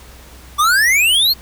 square exponential sweep, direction up, 1142 to 4435 Hz, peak -11 dBFS, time 0.58-1.34 s, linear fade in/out 20 ms, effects added 62 Hz sine -39 dBFS peak until 1.41 s + pink hiss -42 dBFS RMS until 1.41 s

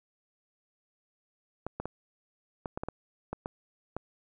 clicks, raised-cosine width 1 ms, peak -20 dBFS, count 10, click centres 1.666 / 1.8 / 1.856 / 2.658 / 2.775 / 2.835 / 2.886 / 3.33 / 3.459 / 3.966 s, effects none

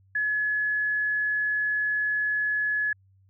sine tone, 1700 Hz, G#6, 40 cents sharp, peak -23 dBFS, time 0.15-2.93 s, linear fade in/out 5 ms, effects added 96 Hz sine -57 dBFS peak until 3.29 s

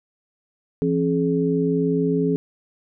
sine tone cluster, 169.3 / 269.4 / 423 Hz, E3 / C#4 / G#4, +46 / -49 / +32 cents, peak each -22 dBFS, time 0.82-2.36 s, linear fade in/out 0 ms, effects none

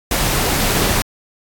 pink noise, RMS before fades -17 dBFS, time 0.11-1.02 s, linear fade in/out 2 ms, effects AAC 64 kbps

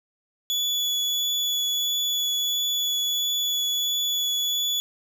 35% pulse tone with vibrato, 3420 Hz, A7, 50 cents flat, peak -21 dBFS, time 0.5-4.8 s, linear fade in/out 0 ms, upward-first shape triangle, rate 1.5 Hz, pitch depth 10 cents each way, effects none

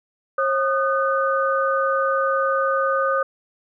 sine tone cluster, 540 / 1228 / 1510 Hz, C#5 / D#6 / F#6, -45 / -23 / +35 cents, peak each -21 / -21 / -26 dBFS, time 0.38-3.23 s, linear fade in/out 5 ms, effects none

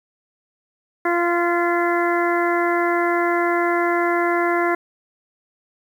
harmonic tone with a mistuned harmonic, 345.9 Hz, F4, 17 cents flat, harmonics 1 / 2 / 3 / 4 / 5 / 6, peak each -20 / -23 / -25 / -26 / -27 / -28 dBFS, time 1.05-4.75 s, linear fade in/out 5 ms, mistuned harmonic 6, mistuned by -25 cents, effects 8-bit

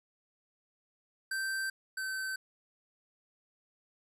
square tone pair in turn, 1560 / 1539.4 Hz, G6 / G6, -9 / -32 cents, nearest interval unison, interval 23 cents, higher first, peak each -33 / -35 dBFS, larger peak first, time 1.31-1.7 / 1.97-2.36 s, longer neither, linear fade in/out 5 ms, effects resampled to 32000 Hz + 12-bit

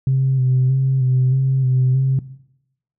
sine tone with vibrato, 130.81 Hz, C3, in tune, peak -12 dBFS, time 0.07-2.19 s, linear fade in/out 2 ms, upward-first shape square, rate 1.6 Hz, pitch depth 29 cents each way, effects noise-tail reverb RT60 0.8 s tail -17 dB re dry + tanh soft clip ceiling -9 dBFS

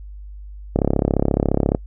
click train, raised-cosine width 2 ms, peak -3 dBFS, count 35, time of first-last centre 0.76-1.748 s, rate 34.4 Hz, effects noise-tail reverb RT60 0.1 s tail -26 dB re dry + added 50 Hz sine -33 dBFS peak until 1.86 s

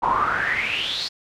brown noise with band-pass filter sweep, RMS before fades -23 dBFS, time 0.02-1.09 s, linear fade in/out 20 ms, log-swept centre 890 to 4600 Hz, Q 8.9, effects none

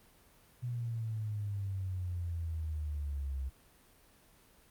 sine exponential sweep, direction down, 123.47 to 65.41 Hz, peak -34 dBFS, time 0.62-3.5 s, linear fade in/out 20 ms, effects pink hiss -63 dBFS RMS until 4.7 s + Opus 32 kbps

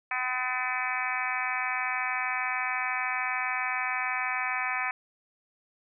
harmonic tone, 253.4 Hz, B3, 45 cents sharp, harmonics 3 / 4 / 5 / 6 / 7 / 8 / 9 / 10, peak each -36 / -36 / -36 / -39 / -34 / -38 / -33 / -38 dBFS, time 0.11-4.91 s, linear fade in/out 2 ms, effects none

